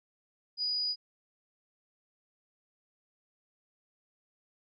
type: tone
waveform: sine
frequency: 4922 Hz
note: D#8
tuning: 20 cents flat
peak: -29 dBFS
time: 0.57-0.96 s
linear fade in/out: 50 ms
effects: none